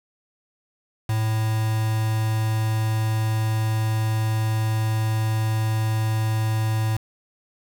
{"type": "tone with quantisation", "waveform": "triangle", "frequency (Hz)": 110, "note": "A2", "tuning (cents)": 0, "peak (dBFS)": -18, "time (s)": [1.09, 6.97], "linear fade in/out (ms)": 5, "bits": 5, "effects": []}